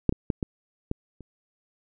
clicks, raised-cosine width 3 ms, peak -6 / -15 / -11 / -14 / -14 / -30 dBFS, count 6, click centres 0.093 / 0.125 / 0.302 / 0.428 / 0.914 / 1.207 s, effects none

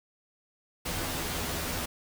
pink noise with comb filter, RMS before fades -33 dBFS, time 0.85-1.86 s, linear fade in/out 10 ms, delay 12 ms, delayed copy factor +0.8, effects none

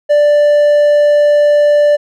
triangle tone, 588 Hz, D5, 2 cents sharp, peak -4 dBFS, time 0.09-1.97 s, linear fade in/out 20 ms, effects none

